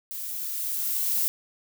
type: noise with level ramp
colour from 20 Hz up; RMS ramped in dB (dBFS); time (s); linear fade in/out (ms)
violet; -35 to -24; 0.11-1.28; 0
effects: none